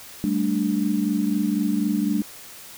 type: chord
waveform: sine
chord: G suspended second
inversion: none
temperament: equal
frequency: 196 / 220 / 293.7 Hz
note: G3 / A3 / D4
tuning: 0 / 0 / 0 cents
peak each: -24 dBFS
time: 0.24-2.22 s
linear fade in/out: 0 ms
effects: white hiss -42 dBFS RMS until 2.77 s